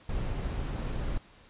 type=noise; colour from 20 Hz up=brown; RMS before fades=-32 dBFS; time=0.09-1.18 s; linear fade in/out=5 ms; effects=pink hiss -57 dBFS RMS until 1.49 s + resampled to 8000 Hz